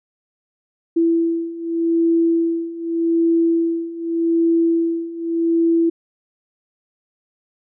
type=beating tone pair; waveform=sine; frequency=332.4 / 333.24 Hz; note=E4 / E4; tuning=+15 / +19 cents; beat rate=0.84 Hz; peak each=-20 / -17 dBFS; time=0.96-5.9 s; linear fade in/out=10 ms; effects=none